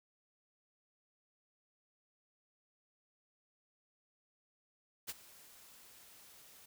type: noise with ADSR envelope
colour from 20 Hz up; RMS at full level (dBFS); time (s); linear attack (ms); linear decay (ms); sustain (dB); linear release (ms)
white; -40; 5.07-6.66; 26; 32; -19; 6
effects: none